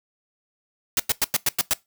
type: noise bursts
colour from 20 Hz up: white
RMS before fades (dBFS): -20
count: 7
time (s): 0.97-1.735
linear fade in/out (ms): 2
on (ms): 27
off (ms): 96
effects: noise-tail reverb RT60 0.2 s tail -21 dB re dry